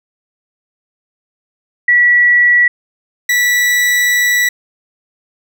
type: tone pair in turn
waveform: sine / 40% pulse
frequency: 1942 / 1955.5 Hz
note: B6 / B6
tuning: -30 / -18 cents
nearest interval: unison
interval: 12 cents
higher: second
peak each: -6 / -9 dBFS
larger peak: first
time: 1.88-2.68 / 3.29-4.49 s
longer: second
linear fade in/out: 5 ms
effects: none